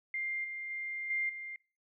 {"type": "tone with level steps", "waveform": "sine", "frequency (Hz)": 2100, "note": "C7", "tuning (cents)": 6, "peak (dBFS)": [-33, -38, -36, -30, -40], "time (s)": [0.14, 1.56], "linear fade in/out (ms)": 2, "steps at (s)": [0.44, 0.7, 1.1, 1.29], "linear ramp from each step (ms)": 5, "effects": ["noise-tail reverb RT60 0.4 s tail -25 dB re dry"]}